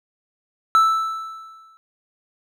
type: tone with exponential decay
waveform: triangle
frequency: 1318.5 Hz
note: E6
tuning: in tune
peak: -8 dBFS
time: 0.75-1.77 s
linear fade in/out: 0 ms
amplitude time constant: 220 ms
effects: none